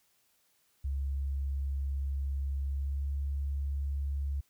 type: tone with pitch glide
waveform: sine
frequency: 68.8 to 69.96 Hz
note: C#2 to C#2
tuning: -12 to +17 cents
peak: -30 dBFS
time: 0.84-4.41 s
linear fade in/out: 10 ms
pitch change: +29 cents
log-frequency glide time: 2.64-3.12 s
effects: white hiss -71 dBFS RMS until 4.49 s

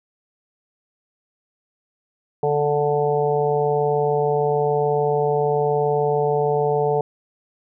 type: harmonic tone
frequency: 146.83 Hz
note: D3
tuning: in tune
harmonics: 1 / 3 / 4 / 5 / 6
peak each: -26 / -19 / -27 / -24 / -28 dBFS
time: 2.43-7.01 s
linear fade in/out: 2 ms
effects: none

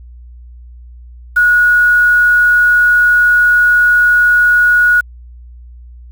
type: tone with quantisation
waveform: sine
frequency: 1457 Hz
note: F#6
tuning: 27 cents flat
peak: -6 dBFS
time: 1.36-5.01 s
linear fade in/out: 10 ms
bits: 5
effects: added 60 Hz sine -32 dBFS peak until 6.11 s

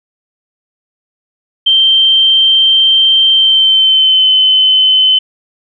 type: tone with pitch glide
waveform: sine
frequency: 3136 to 3050 Hz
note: G7 to G7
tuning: 0 to -48 cents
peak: -5 dBFS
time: 1.66-5.19 s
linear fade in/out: 10 ms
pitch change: -48 cents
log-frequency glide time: 3.31-4.29 s
effects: none

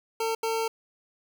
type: tone bursts at uneven times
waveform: 25% pulse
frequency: 450 Hz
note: A4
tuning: 39 cents sharp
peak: -22 dBFS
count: 2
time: 0.2-0.35 / 0.43-0.68 s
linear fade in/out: 5 ms
effects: 10-bit

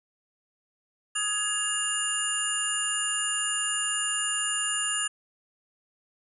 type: tone cluster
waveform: sine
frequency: 1260 / 1669 / 2824 / 7080 / 9510 Hz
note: D#6 / G#6 / F7 / A8 / D9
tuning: +21 / +8 / +19 / +10 / +21 cents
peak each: -37 / -34 / -31 / -32 / -30 dBFS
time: 1.15-5.08 s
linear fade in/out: 10 ms
effects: none

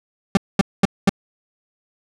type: tone bursts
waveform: 40% pulse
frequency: 196 Hz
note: G3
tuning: in tune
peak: -9 dBFS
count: 4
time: 0.35-1.094 s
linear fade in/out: 2 ms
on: 21 ms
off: 220 ms
effects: low-pass 8000 Hz 12 dB/octave

